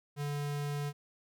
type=tone; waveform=square; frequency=144.9 Hz; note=D3; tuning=23 cents flat; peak=-34 dBFS; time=0.16-0.93 s; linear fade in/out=50 ms; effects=none